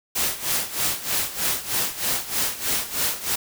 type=noise with tremolo; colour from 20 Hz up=white; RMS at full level=-22 dBFS; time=0.15-3.36 s; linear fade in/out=10 ms; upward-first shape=sine; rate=3.2 Hz; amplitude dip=80%; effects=none